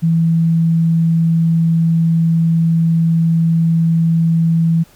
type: tone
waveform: sine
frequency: 164.81 Hz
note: E3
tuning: in tune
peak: -10 dBFS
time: 0.02-4.84 s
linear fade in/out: 20 ms
effects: pink hiss -48 dBFS RMS until 4.95 s